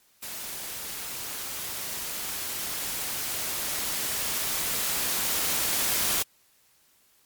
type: noise with level ramp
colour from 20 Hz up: white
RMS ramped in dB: -37 to -25 dBFS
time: 0.22-6.23 s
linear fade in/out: 10 ms
effects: white hiss -63 dBFS RMS until 7.25 s + MP3 96 kbps